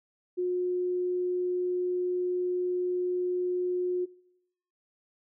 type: tone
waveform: sine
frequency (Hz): 360.4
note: F#4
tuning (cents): -45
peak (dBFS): -26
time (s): 0.37-4.06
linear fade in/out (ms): 20
effects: noise-tail reverb RT60 0.8 s tail -23 dB re dry